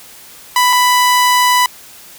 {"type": "tone pair in turn", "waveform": "sawtooth", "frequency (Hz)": [992, 992], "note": ["B5", "B5"], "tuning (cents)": [7, 7], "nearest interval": "unison", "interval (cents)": 0, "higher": "neither", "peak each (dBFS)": -5, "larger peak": "neither", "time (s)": [[0.56, 0.73], [0.73, 1.66]], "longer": "second", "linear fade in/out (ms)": 2, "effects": ["white hiss -38 dBFS RMS until 2.18 s"]}